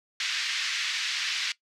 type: band-pass noise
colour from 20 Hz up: pink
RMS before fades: -30 dBFS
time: 0.2-1.52 s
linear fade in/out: 2 ms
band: 1800 to 5500 Hz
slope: 24 dB/octave
effects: noise-tail reverb RT60 0.1 s tail -18 dB re dry